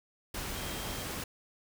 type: tone in noise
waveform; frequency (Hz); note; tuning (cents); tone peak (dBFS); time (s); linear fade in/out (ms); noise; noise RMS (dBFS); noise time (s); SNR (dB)
sine; 3196; G7; +33; -48; 0.55-1.03; 5; pink; -38; 0.34-1.24; -13
effects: none